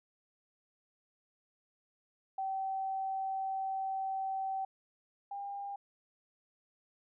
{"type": "tone pair in turn", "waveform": "sine", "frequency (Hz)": [770, 801.2], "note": ["G5", "G5"], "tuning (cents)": [-31, 38], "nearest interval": "minor second", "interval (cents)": 69, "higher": "second", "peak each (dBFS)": [-33, -38], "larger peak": "first", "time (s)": [[2.38, 4.65], [5.31, 5.76]], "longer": "first", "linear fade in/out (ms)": 5, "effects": []}